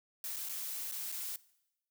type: noise with dropouts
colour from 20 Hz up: blue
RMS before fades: -40 dBFS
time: 0.24-1.36 s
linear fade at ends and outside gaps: 1 ms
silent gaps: 0.362-0.366 / 0.488-0.494 / 0.914-0.921 / 1.118-1.123 s
effects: noise-tail reverb RT60 0.9 s tail -21 dB re dry